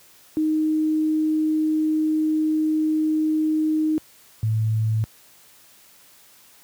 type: tone pair in turn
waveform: sine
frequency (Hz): 311.1 / 109.99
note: D#4 / A2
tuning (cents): 0 / 0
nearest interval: octave + tritone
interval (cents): 1800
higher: first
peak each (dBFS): -18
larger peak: neither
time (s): 0.37-3.98 / 4.43-5.04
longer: first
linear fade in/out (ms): 0
effects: white hiss -52 dBFS RMS until 6.63 s + high-pass 60 Hz 12 dB/octave